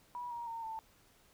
sine tone with pitch steps, 973 / 944.2 / 916.3 / 889.2 Hz, B5 / A#5 / A#5 / A5, -26 / +22 / -30 / +18 cents, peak -39 dBFS, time 0.15-0.79 s, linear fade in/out 0 ms, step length 160 ms, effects pink hiss -66 dBFS RMS until 1.33 s

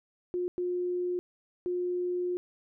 sine tone bursts at uneven times, 357.3 Hz, F4, 40 cents sharp, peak -28 dBFS, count 3, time 0.34-0.48 / 0.58-1.19 / 1.66-2.37 s, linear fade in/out 0 ms, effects none

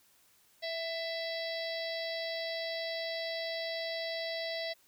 harmonic tone with a mistuned harmonic, 659.3 Hz, E5, in tune, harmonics 1 / 3 / 4 / 5 / 6 / 7 / 8, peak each -37 / -41 / -51 / -47 / -43 / -44 / -47 dBFS, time 0.62-4.74 s, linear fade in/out 20 ms, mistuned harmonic 3, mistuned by +16 cents, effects white hiss -66 dBFS RMS until 4.87 s

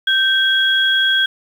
sine tone pair together, 1562 / 3310 Hz, G6 / G#7, -7 / -6 cents, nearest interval octave + minor second, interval 1301 cents, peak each -15 dBFS, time 0.07-1.26 s, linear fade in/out 5 ms, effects 7-bit

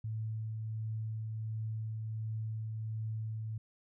sine tone with tremolo, 110 Hz, A2, in tune, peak -34 dBFS, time 0.04-3.58 s, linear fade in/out 5 ms, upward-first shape triangle, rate 1.4 Hz, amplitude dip 25%, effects none

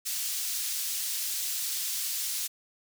pink high-pass noise, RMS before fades -32 dBFS, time 0.05-2.48 s, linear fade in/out 20 ms, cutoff 4800 Hz, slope 12 dB/octave, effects none

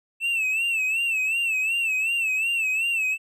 triangle tone with vibrato, 2649 Hz, E7, 8 cents sharp, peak -20 dBFS, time 0.2-3.18 s, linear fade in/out 50 ms, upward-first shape sine, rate 2.7 Hz, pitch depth 89 cents each way, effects none

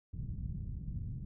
white low-pass noise, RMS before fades -40 dBFS, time 0.13-1.25 s, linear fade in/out 5 ms, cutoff 150 Hz, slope 24 dB/octave, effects none

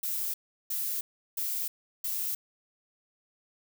violet noise bursts, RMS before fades -32 dBFS, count 4, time 0.03-2.35 s, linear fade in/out 5 ms, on 310 ms, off 360 ms, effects none

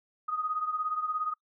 sine beating tone pair, 1244 / 1261 Hz, D#6 / D#6, -1 / +23 cents, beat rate 17 Hz, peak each -30 / -35 dBFS, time 0.28-1.34 s, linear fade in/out 10 ms, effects noise-tail reverb RT60 0.1 s tail -26 dB re dry

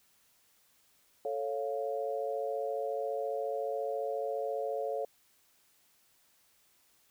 sine chord, A augmented, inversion none, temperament equal, 440 / 554.4 / 698.5 Hz, A4 / C#5 / E#5, 0 / 0 / 0 cents, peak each -36 / -35 / -38 dBFS, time 1.25-5.05 s, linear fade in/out 2 ms, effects white hiss -68 dBFS RMS until 7.1 s

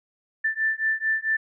sine beating tone pair, 1767 / 1771.5 Hz, A6 / A6, +7 / +11 cents, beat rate 4.5 Hz, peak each -25 dBFS, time 0.44-1.37 s, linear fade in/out 10 ms, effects none

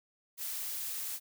blue noise, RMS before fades -38 dBFS, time 0.37-1.2 s, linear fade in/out 50 ms, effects none

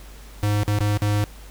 square tone with dropouts, 103.83 Hz, G#2, in tune, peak -19 dBFS, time 0.43-1.24 s, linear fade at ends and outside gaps 0 ms, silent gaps 0.633-0.679 / 0.787-0.806 / 0.974-1.02 s, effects added 50 Hz sine -40 dBFS peak until 1.5 s + pink hiss -47 dBFS RMS until 1.5 s

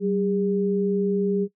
sine tone pair together, 191.13 / 405 Hz, G3 / G#4, -44 / -43 cents, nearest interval octave + minor second, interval 1301 cents, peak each -23 dBFS, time 0-1.48 s, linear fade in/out 50 ms, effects noise-tail reverb RT60 0.1 s tail -19 dB re dry

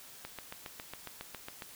click train, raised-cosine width 0.3 ms, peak -25 dBFS, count 11, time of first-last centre 0.25-1.622 s, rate 7.29 Hz, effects white hiss -52 dBFS RMS until 1.75 s

